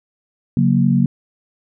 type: chord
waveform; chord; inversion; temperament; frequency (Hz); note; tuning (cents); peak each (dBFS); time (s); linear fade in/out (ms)
sine; F# major; second; equal with one note detuned; 138.59 / 182.56 / 233.1; C#3 / F#3 / A#3; 0 / -23 / 0; -16; 0.57-1.06; 2
effects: none